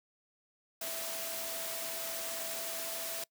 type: tone in noise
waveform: sine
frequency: 661 Hz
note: E5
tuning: 5 cents sharp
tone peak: -44 dBFS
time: 0.81-3.24 s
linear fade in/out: 5 ms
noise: white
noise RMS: -39 dBFS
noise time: 0.81-3.24 s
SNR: -8 dB
effects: noise-tail reverb RT60 0.1 s tail -23 dB re dry + high-pass 200 Hz 12 dB/octave